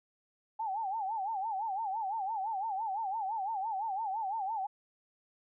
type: tone with vibrato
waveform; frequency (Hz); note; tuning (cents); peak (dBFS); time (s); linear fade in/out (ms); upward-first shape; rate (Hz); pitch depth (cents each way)
sine; 830; G#5; -1; -32; 0.59-4.67; 10; sine; 5.9; 170
effects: none